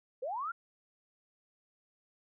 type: linear sweep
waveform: sine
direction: up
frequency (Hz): 466.2 to 1429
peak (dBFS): -34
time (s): 0.22-0.52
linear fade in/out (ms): 10
effects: none